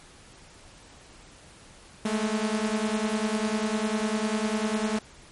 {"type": "beating tone pair", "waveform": "sawtooth", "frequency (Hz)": [211.1, 221.1], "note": ["G#3", "A3"], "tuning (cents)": [29, 9], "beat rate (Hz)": 10, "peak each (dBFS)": -24, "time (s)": [2.05, 4.99], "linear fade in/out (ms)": 5, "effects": ["pink hiss -51 dBFS RMS until 5.31 s", "MP3 48 kbps"]}